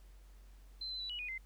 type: tone with pitch steps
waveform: sine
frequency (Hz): 4082 / 4044 / 3953 / 2924 / 2467 / 2073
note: C8 / B7 / B7 / F#7 / D#7 / C7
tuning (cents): -44 / +40 / +1 / -21 / -15 / -17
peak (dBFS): -39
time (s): 0.81-1.38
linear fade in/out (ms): 5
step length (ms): 95
effects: added 47 Hz sine -54 dBFS peak until 1.45 s + pink hiss -69 dBFS RMS until 1.45 s